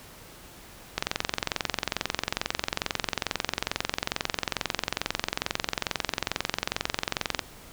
click train, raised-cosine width 0.2 ms, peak -7 dBFS, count 144, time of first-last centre 0.98-7.393 s, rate 22.3 Hz, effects pink hiss -48 dBFS RMS until 7.72 s

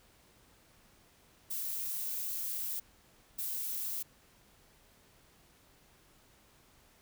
violet noise bursts at uneven times, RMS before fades -37 dBFS, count 2, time 1.5-2.8 / 3.38-4.03 s, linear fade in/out 10 ms, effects pink hiss -64 dBFS RMS until 7.01 s

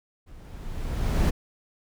brown noise with level ramp, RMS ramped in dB -47 to -18 dBFS, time 0.26-1.31 s, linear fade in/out 20 ms, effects none

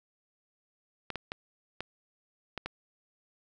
clicks, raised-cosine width 0.3 ms, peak -19 dBFS, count 6, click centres 1.103 / 1.157 / 1.319 / 1.806 / 2.577 / 2.66 s, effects none

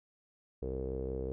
sawtooth tone with low-pass filter, 65.41 Hz, C2, in tune, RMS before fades -37 dBFS, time 0.62-1.32 s, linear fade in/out 0 ms, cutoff 450 Hz, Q 7.8, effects none

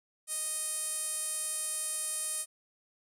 sawtooth tone with band-pass filter, 622.3 Hz, D#5, in tune, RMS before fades -35 dBFS, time 0.27-2.46 s, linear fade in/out 50 ms, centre 9500 Hz, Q 6, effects none

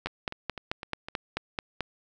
two click trains, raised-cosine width 0.3 ms, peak -21 / -13 dBFS, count 5 / 9, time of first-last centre 0.07-1.085 / 0.06-1.807 s, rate 3.94 / 4.58 Hz, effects none

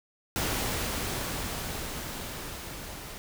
pink noise with level ramp, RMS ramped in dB -29 to -42 dBFS, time 0.36-3.18 s, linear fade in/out 0 ms, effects none

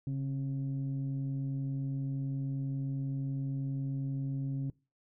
sine tone pair together, 137.6 / 270 Hz, C#3 / C#4, -12 / -45 cents, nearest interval octave, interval 1167 cents, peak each -31 / -38 dBFS, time 0.07-4.7 s, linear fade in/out 2 ms, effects noise-tail reverb RT60 0.3 s tail -23 dB re dry + tanh soft clip ceiling -27 dBFS

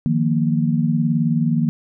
sine chord, Eb suspended second, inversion none, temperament equal, 155.56 / 174.61 / 233.1 Hz, Eb3 / F3 / Bb3, 0 / 0 / 0 cents, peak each -19 / -22 / -19 dBFS, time 0.06-1.69 s, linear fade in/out 0 ms, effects none

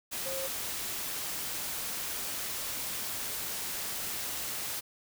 sine tone in noise, 534 Hz, C5, 35 cents sharp, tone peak -36 dBFS, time 0.25-0.48 s, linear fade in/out 20 ms, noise white, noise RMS -36 dBFS, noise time 0.11-4.81 s, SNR -3 dB, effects none

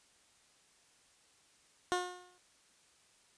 15% pulse tone with exponential decay, 359.8 Hz, F#4, 48 cents flat, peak -22 dBFS, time 1.92-2.38 s, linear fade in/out 0 ms, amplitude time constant 100 ms, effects white hiss -67 dBFS RMS until 3.37 s + resampled to 22050 Hz

